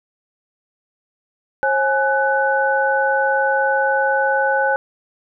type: tone cluster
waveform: sine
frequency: 539 / 838 / 1496 Hz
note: C#5 / G#5 / F#6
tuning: -49 / +15 / +19 cents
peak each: -19 dBFS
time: 1.63-4.76 s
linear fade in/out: 0 ms
effects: none